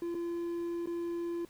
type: tone with dropouts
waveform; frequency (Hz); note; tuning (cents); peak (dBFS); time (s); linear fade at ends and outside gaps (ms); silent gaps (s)
triangle; 342.1; F4; -36; -31; 0.02-1.45; 2; 0.145-0.15 / 0.859-0.872
effects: pink hiss -61 dBFS RMS until 1.49 s